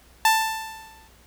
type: tone with exponential decay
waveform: sawtooth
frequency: 885 Hz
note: A5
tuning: 10 cents sharp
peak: -10 dBFS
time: 0.25-1.08 s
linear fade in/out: 2 ms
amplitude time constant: 180 ms
effects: added 60 Hz sine -55 dBFS peak until 1.26 s + pink hiss -55 dBFS RMS until 1.26 s